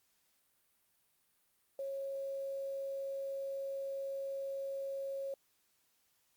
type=tone with quantisation; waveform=sine; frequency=547 Hz; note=C#5; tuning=23 cents flat; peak=-37 dBFS; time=1.79-5.34 s; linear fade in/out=2 ms; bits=10; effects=white hiss -75 dBFS RMS until 6.36 s + Opus 48 kbps